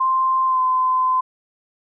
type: tone with pitch glide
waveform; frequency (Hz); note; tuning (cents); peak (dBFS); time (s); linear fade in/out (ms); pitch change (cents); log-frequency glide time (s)
sine; 1046.5 to 1027.3; C6 to C6; 0 to -32; -15; 0-1.21; 10; -32; 0.46-0.6
effects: none